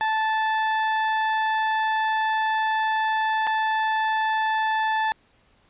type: tone with dropouts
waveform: 30% pulse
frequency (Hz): 876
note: A5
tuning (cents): -8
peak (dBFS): -18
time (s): 0.01-5.12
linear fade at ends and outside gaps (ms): 0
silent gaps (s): 3.469-3.473
effects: pink hiss -61 dBFS RMS until 5.69 s + resampled to 8000 Hz